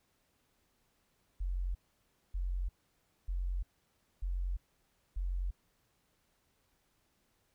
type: tone bursts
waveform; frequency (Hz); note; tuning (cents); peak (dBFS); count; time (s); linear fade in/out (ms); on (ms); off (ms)
sine; 45.07; F#1; -45; -32; 5; 1.4-5.51; 10; 350; 590
effects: pink hiss -75 dBFS RMS until 7.54 s